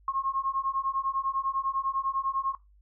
sine beating tone pair, 1073 / 1083 Hz, C6 / C#6, +43 / -41 cents, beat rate 10 Hz, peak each -30 dBFS, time 0.08-2.55 s, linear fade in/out 2 ms, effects noise-tail reverb RT60 0.2 s tail -18 dB re dry + added 50 Hz sine -56 dBFS peak until 2.81 s

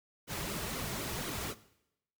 pink noise with flanger, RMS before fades -38 dBFS, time 0.27-1.55 s, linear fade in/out 50 ms, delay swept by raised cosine 1.1 to 4 ms, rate 4 Hz, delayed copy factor -0.65, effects noise-tail reverb RT60 0.8 s tail -17 dB re dry

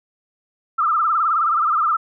sine tone with vibrato, 1269 Hz, D#6, 34 cents sharp, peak -15 dBFS, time 0.78-1.97 s, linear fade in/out 10 ms, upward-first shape sine, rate 19 Hz, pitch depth 120 cents each way, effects none

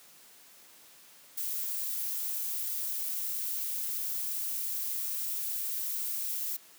violet noise, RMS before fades -34 dBFS, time 1.37-6.57 s, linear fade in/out 10 ms, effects white hiss -56 dBFS RMS until 6.78 s + high-pass 150 Hz 12 dB/octave

